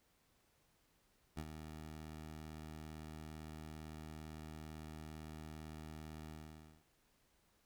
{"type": "tone with ADSR envelope", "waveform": "15% pulse", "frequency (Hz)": 77.78, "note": "D#2", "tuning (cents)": 0, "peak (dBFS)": -34, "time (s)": [1.36, 6.85], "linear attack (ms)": 24, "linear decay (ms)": 56, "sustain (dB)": -8, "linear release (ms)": 560, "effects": ["pink hiss -75 dBFS RMS until 7.65 s"]}